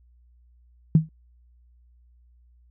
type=tone with exponential decay; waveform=sine; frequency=158.4 Hz; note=D#3; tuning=31 cents sharp; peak=-9 dBFS; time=0.95-1.09 s; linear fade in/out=2 ms; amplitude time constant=30 ms; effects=added 60 Hz sine -54 dBFS peak until 2.7 s